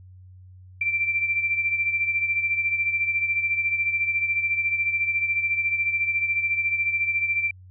sine beating tone pair, 2349 / 2363 Hz, D7 / D7, 0 / +10 cents, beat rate 14 Hz, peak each -22 / -29 dBFS, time 0.81-7.51 s, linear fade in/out 5 ms, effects added 92 Hz sine -44 dBFS peak until 7.7 s

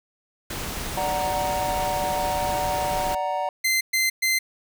pink noise, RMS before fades -31 dBFS, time 0.5-3.15 s, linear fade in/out 5 ms
triangle chord, D augmented, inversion none, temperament equal with one note detuned, 587.3 / 743.8 / 932.3 Hz, D5 / F#5 / A#5, 0 / +9 / 0 cents, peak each -27 / -25 / -26 dBFS, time 0.97-3.49 s, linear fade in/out 2 ms
sawtooth tone bursts, 2073 Hz, C7, 17 cents flat, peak -16 dBFS, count 3, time 3.64-4.39 s, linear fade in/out 10 ms, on 170 ms, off 120 ms
effects none

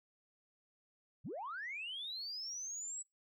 sine linear sweep, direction up, 80.8 to 7900 Hz, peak -40 dBFS, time 1.24-3.03 s, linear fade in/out 20 ms, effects noise-tail reverb RT60 0.2 s tail -26 dB re dry + tanh soft clip ceiling -36 dBFS

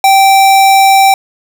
square tone, 779 Hz, G5, 11 cents flat, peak -4 dBFS, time 0.04-1.14 s, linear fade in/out 2 ms, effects none

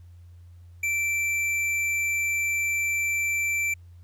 sine tone with hard clipping, 2340 Hz, D7, 7 cents flat, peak -25 dBFS, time 0.83-3.74 s, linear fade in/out 5 ms, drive 9 dB, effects added 87 Hz sine -45 dBFS peak until 4.03 s + pink hiss -69 dBFS RMS until 4.03 s

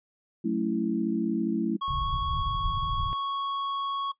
sine chord, F# minor seventh, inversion none, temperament equal, 185 / 220 / 277.2 / 329.6 Hz, F#3 / A3 / C#4 / E4, 0 / 0 / 0 / 0 cents, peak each -32 / -28 / -33 / -29 dBFS, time 0.44-1.77 s, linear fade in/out 10 ms
square tone with pitch glide, 1100 to 1107 Hz, C#6 to C#6, -14 to -3 cents, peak -29 dBFS, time 1.81-4.12 s, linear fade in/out 10 ms, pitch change +11 cents, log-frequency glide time 1.97-2.08 s
pink low-pass noise, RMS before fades -32 dBFS, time 1.88-3.13 s, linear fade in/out 0 ms, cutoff 150 Hz, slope 48 dB/octave
effects noise-tail reverb RT60 0.1 s tail -19 dB re dry + resampled to 8000 Hz

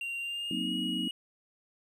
triangle tone with pitch glide, 2766 to 2897 Hz, F7 to F#7, -17 to -37 cents, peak -32 dBFS, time 0.01-1.11 s, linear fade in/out 2 ms, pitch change +80 cents, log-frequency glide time 0.19-0.74 s
sine chord, C half-diminished seventh, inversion second, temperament equal, 185 / 233.1 / 261.6 / 311.1 Hz, Gb3 / Bb3 / C4 / Eb4, 0 / 0 / 0 / 0 cents, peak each -37 dBFS, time 0.51-1.08 s, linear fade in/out 2 ms
effects none

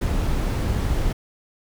brown noise, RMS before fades -22 dBFS, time 0.01-1.13 s, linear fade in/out 10 ms, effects none

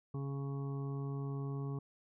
harmonic tone, 138.59 Hz, C#3, in tune, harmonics 1 / 2 / 3 / 5 / 6 / 7 / 8, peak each -37 / -46 / -47 / -59 / -59 / -62 / -54 dBFS, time 0.14-1.79 s, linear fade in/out 5 ms, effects none

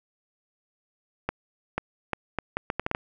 accelerating click train, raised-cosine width 0.5 ms, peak -11 dBFS, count 10, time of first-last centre 1.29-2.949 s, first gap 490 ms, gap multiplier 0.72, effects none

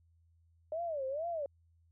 sine tone with vibrato, 602 Hz, D5, 43 cents sharp, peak -34 dBFS, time 0.72-1.46 s, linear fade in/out 2 ms, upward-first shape sine, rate 2.2 Hz, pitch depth 240 cents each way, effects added 83 Hz sine -65 dBFS peak until 1.91 s

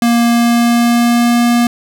square tone with pitch glide, 235.4 to 238.3 Hz, A#3 to A#3, +17 to +38 cents, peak -9 dBFS, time 0.02-1.67 s, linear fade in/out 2 ms, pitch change +21 cents, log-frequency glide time 0.3-1.43 s, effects none

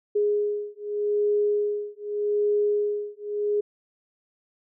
sine beating tone pair, 414.4 / 415.23 Hz, G#4 / G#4, -4 / 0 cents, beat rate 0.83 Hz, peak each -25 / -25 dBFS, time 0.15-3.61 s, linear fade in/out 10 ms, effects none

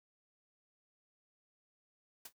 white noise with exponential decay, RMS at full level -42 dBFS, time 2.25-2.33 s, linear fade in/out 5 ms, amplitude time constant 16 ms, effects noise-tail reverb RT60 0.1 s tail -24 dB re dry

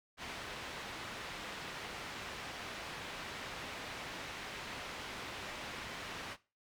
white low-pass noise, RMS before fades -45 dBFS, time 0.17-6.37 s, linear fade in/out 50 ms, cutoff 2800 Hz, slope 12 dB/octave, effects noise-tail reverb RT60 0.3 s tail -18 dB re dry

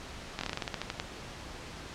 slowing click train, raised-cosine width 0.2 ms, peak -15 dBFS, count 13, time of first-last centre 0.39-0.999 s, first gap 21 ms, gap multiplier 1.15, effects pink hiss -44 dBFS RMS until 1.94 s + low-pass 6000 Hz 12 dB/octave

